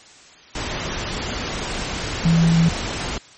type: tone in noise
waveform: sine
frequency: 166.1 Hz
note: E3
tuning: 13 cents sharp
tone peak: -12 dBFS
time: 2.25-2.69 s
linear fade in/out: 5 ms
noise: pink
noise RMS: -26 dBFS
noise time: 0.55-3.18 s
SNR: +11 dB
effects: white hiss -46 dBFS RMS until 3.37 s + MP3 32 kbps